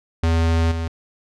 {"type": "tone with level steps", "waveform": "square", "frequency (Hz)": 82.41, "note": "E2", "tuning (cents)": 0, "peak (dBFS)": [-16, -23], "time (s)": [0.23, 0.88], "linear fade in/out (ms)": 5, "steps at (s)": 0.71, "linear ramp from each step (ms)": 10, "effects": ["low-pass 6000 Hz 12 dB/octave"]}